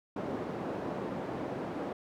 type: band-pass noise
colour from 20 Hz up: white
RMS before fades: -37 dBFS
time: 0.16-1.93 s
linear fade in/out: 5 ms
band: 150 to 520 Hz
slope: 12 dB/octave
effects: none